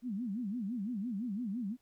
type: tone with vibrato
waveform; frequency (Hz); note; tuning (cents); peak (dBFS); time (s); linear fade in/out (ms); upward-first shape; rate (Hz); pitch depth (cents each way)
sine; 220; A3; 0; -34; 0.02-1.77; 50; sine; 5.9; 250
effects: pink hiss -75 dBFS RMS until 1.81 s